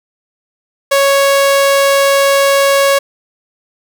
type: tone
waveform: sawtooth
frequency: 554.4 Hz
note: C#5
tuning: in tune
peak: -4 dBFS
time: 0.91-2.99 s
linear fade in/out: 10 ms
effects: none